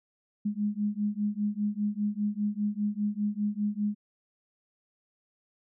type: beating tone pair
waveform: sine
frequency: 205.3 / 210.3 Hz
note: G#3 / G#3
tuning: -20 / +22 cents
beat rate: 5 Hz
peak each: -30 / -30 dBFS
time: 0.45-3.95 s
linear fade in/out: 10 ms
effects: none